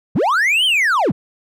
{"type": "linear two-way sweep", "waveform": "triangle", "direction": "up then down", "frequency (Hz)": [97.1, 3193, 97.1], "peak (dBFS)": -11, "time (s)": [0.15, 1.12], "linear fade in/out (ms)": 10, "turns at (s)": 0.65, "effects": []}